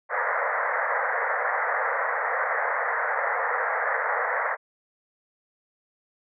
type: band-pass noise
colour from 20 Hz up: white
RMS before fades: -26 dBFS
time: 0.09-4.57 s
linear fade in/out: 50 ms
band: 460 to 2000 Hz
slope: 96 dB/octave
effects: none